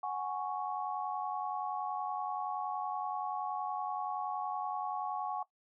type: chord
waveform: sine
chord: F# suspended second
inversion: none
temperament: equal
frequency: 740 / 830.6 / 1108.7 Hz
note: F#5 / G#5 / C#6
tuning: 0 / 0 / 0 cents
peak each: -38 / -38 / -39 dBFS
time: 0.03-5.43 s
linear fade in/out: 5 ms
effects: noise-tail reverb RT60 0.1 s tail -18 dB re dry